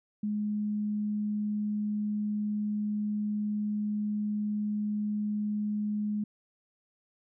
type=tone; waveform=sine; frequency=209.5 Hz; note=G#3; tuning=15 cents sharp; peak=-28 dBFS; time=0.23-6.24 s; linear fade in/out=5 ms; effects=none